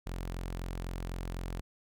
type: tone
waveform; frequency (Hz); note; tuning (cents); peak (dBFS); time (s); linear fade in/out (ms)
sawtooth; 43.97; F1; +13; -32; 0.06-1.61; 10
effects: none